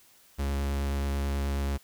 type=tone with vibrato; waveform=45% pulse; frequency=69.8 Hz; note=C#2; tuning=13 cents sharp; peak=-27 dBFS; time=0.38-1.78 s; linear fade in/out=20 ms; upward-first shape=triangle; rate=9.3 Hz; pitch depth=13 cents each way; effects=white hiss -59 dBFS RMS until 1.83 s